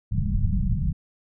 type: low-pass noise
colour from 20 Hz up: pink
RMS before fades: -23 dBFS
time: 0.11-0.93 s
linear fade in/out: 10 ms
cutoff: 210 Hz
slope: 96 dB/octave
effects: none